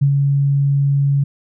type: tone with ADSR envelope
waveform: sine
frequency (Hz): 140.2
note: C#3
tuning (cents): +20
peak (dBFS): -9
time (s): 0.01-1.24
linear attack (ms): 14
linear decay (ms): 81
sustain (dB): -3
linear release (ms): 8
effects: none